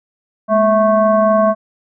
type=tone with frequency modulation; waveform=sine; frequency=654 Hz; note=E5; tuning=14 cents flat; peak=-9 dBFS; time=0.48-1.55 s; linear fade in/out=50 ms; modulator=444 Hz; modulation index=0.93; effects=none